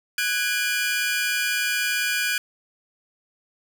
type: tone cluster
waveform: sawtooth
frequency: 1487 / 1647 / 2412 Hz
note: F#6 / G#6 / D7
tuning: +8 / -15 / +46 cents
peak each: -23 dBFS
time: 0.18-2.38 s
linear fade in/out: 2 ms
effects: none